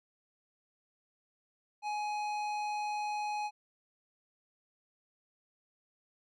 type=tone with tanh clipping; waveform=triangle; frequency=838 Hz; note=G#5; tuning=15 cents sharp; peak=-35 dBFS; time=1.82-3.51 s; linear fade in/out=50 ms; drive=18 dB; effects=none